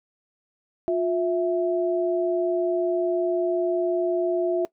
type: tone pair together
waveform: sine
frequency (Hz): 355.4 / 659.3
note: F4 / E5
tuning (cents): +30 / 0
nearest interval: major seventh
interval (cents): 1070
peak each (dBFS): -22 / -24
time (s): 0.88-4.65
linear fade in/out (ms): 0
effects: noise-tail reverb RT60 0.1 s tail -20 dB re dry